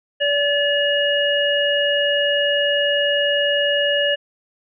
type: harmonic tone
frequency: 575 Hz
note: D5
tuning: 37 cents flat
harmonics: 1 / 3 / 5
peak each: -19 / -22 / -20 dBFS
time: 0.2-4.16 s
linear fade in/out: 20 ms
effects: none